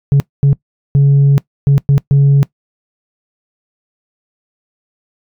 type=tone bursts at uneven times; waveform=sine; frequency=140 Hz; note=C#3; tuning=18 cents sharp; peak=-3 dBFS; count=6; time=0.12-0.2 / 0.43-0.53 / 0.95-1.38 / 1.67-1.78 / 1.89-1.98 / 2.11-2.43 s; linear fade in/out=0 ms; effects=noise-tail reverb RT60 0.1 s tail -22 dB re dry + tanh soft clip ceiling -4 dBFS